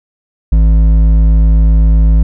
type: tone with hard clipping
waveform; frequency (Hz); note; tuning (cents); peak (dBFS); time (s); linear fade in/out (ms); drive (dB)
triangle; 53.9; A1; -35; -6; 0.52-2.23; 5; 11
effects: none